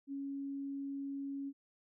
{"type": "tone", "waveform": "sine", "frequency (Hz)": 277.2, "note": "C#4", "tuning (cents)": 0, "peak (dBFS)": -38, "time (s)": [0.07, 1.53], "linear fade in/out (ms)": 50, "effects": []}